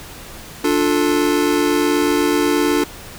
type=chord; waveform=square; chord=D minor; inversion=none; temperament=just; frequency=293.7 / 352.4 / 440.5 Hz; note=D4 / F4 / A4; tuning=0 / +16 / +2 cents; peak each=-18 / -20 / -21 dBFS; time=0.64-2.84 s; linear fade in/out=5 ms; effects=pink hiss -36 dBFS RMS until 3.18 s